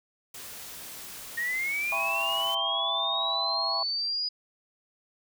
white noise, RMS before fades -42 dBFS, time 0.34-2.55 s, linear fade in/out 5 ms
sine linear sweep, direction up, 1850 to 4951 Hz, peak -27 dBFS, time 1.37-4.29 s, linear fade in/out 10 ms
sine chord, C# half-diminished seventh, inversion first, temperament just, 665.2 / 798.3 / 997.9 / 1108.7 Hz, E5 / G5 / B5 / C#6, +16 / +31 / +18 / 0 cents, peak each -35 dBFS, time 1.92-3.83 s, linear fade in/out 2 ms
effects none

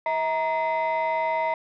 sine tone cluster, 644 / 937 / 2046 Hz, E5 / A#5 / C7, -41 / +9 / -39 cents, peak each -25 / -23 / -30 dBFS, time 0.06-1.54 s, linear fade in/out 2 ms, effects tanh soft clip ceiling -18 dBFS

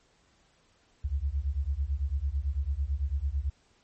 sine beating tone pair, 65.41 / 74.41 Hz, C2 / D2, 0 / +23 cents, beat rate 9 Hz, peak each -30 dBFS, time 1.04-3.5 s, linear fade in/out 10 ms, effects pink hiss -66 dBFS RMS until 3.83 s + MP3 32 kbps

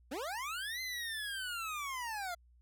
25% pulse linear two-way sweep, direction up then down, 230 to 2074 to 675 Hz, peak -34 dBFS, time 0.11-2.35 s, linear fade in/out 10 ms, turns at 0.81 s, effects added 60 Hz sine -61 dBFS peak until 2.61 s

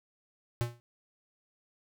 square tone with exponential decay, 119.2 Hz, A#2, 39 cents sharp, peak -25 dBFS, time 0.61-0.8 s, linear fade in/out 0 ms, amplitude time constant 41 ms, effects none

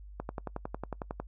click train, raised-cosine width 1 ms, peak -21 dBFS, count 12, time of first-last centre 0.2-1.2 s, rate 11 Hz, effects noise-tail reverb RT60 0.1 s tail -25 dB re dry + added 50 Hz sine -45 dBFS peak until 1.27 s

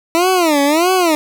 20% pulse tone with vibrato, 324.7 Hz, E4, 26 cents flat, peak -6 dBFS, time 0.15-1.15 s, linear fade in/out 0 ms, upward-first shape sine, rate 1.6 Hz, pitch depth 250 cents each way, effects none

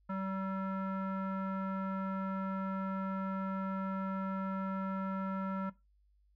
square tone with low-pass filter, 191.9 Hz, G3, 37 cents flat, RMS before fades -37 dBFS, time 0.09-5.7 s, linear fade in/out 10 ms, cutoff 1300 Hz, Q 3.8, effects noise-tail reverb RT60 0.2 s tail -17 dB re dry + added 50 Hz sine -66 dBFS peak until 6.35 s

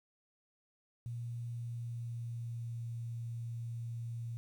sine tone with pitch glide, 118.6 to 116.9 Hz, A#2 to A#2, +30 to +5 cents, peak -38 dBFS, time 1.06-4.37 s, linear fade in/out 0 ms, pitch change -25 cents, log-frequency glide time 1.47-2.9 s, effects 11-bit

